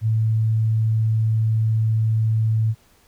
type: tone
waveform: sine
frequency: 110.7 Hz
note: A2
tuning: 11 cents sharp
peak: -16 dBFS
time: 0.01-2.75 s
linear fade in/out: 50 ms
effects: pink hiss -57 dBFS RMS until 3.07 s